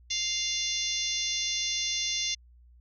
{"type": "harmonic tone", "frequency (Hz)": 698.5, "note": "F5", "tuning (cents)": 0, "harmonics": [3, 4, 5, 6, 7, 8, 9], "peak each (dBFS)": [-38, -37, -33, -37, -38, -34, -35], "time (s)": [0.1, 2.35], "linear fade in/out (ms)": 10, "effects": ["added 60 Hz sine -53 dBFS peak until 2.8 s"]}